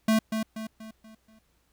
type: tone with echo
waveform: square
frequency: 220 Hz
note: A3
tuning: in tune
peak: -20 dBFS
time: 0.08-0.19 s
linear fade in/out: 5 ms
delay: 240 ms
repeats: 5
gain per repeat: -7 dB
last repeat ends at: 1.39 s
effects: added 60 Hz sine -70 dBFS peak until 1.72 s + pink hiss -70 dBFS RMS until 1.72 s